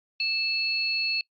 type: tone pair together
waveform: sine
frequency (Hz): 2637 / 4341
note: E7 / C#8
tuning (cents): 0 / -37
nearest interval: major sixth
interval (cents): 863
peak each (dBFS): -27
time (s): 0.2-1.21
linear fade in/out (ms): 2
effects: noise-tail reverb RT60 0.1 s tail -23 dB re dry + Opus 48 kbps